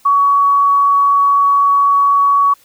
sine tone, 1126 Hz, C#6, 27 cents sharp, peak -8 dBFS, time 0.05-2.54 s, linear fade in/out 10 ms, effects white hiss -50 dBFS RMS until 2.64 s

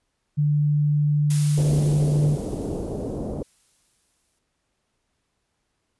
sine tone, 147.8 Hz, D3, 11 cents sharp, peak -17 dBFS, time 0.37-2.37 s, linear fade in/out 20 ms
blue noise with exponential decay, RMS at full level -29 dBFS, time 1.3-4.39 s, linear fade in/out 5 ms, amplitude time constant 670 ms
white low-pass noise, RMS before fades -29 dBFS, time 1.57-3.43 s, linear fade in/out 10 ms, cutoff 500 Hz, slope 24 dB/octave
effects pink hiss -74 dBFS RMS until 5.99 s + resampled to 24000 Hz

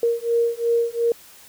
sine beating tone pair, 466.2 / 469 Hz, A#4 / A#4, 0 / +11 cents, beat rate 2.8 Hz, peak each -21 dBFS, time 0.03-1.12 s, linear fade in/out 2 ms, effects white hiss -47 dBFS RMS until 1.48 s

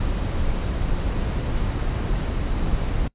brown noise, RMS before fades -23 dBFS, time 0-3.08 s, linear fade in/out 5 ms, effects noise-tail reverb RT60 0.1 s tail -24 dB re dry + resampled to 8000 Hz

